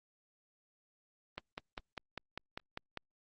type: click train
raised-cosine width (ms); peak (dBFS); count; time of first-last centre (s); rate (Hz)
0.3; -23; 9; 1.38-2.974; 5.02
effects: Opus 24 kbps